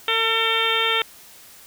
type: harmonic tone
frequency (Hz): 451.1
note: A4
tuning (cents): +43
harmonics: 1 / 2 / 3 / 4 / 5 / 6 / 7 / 8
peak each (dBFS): -27 / -30 / -25 / -28 / -26 / -28 / -24 / -26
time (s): 0.08-1.02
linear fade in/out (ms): 2
effects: white hiss -46 dBFS RMS until 1.66 s